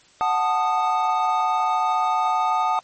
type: chord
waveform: triangle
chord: D# diminished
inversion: first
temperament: equal with one note detuned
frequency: 740 / 880 / 1235.2 Hz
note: F#5 / A5 / D#6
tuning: 0 / 0 / -13 cents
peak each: -21 dBFS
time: 0.21-2.79 s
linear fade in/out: 0 ms
effects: white hiss -54 dBFS RMS until 2.83 s + MP3 32 kbps